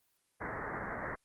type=low-pass noise; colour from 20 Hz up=white; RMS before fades=-39 dBFS; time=0.4-1.16 s; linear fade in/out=20 ms; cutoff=2000 Hz; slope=96 dB/octave; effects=white hiss -75 dBFS RMS until 1.24 s + Opus 24 kbps